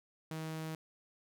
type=tone; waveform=sawtooth; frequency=158.9 Hz; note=D#3; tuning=37 cents sharp; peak=-35 dBFS; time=0.31-0.75 s; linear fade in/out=2 ms; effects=none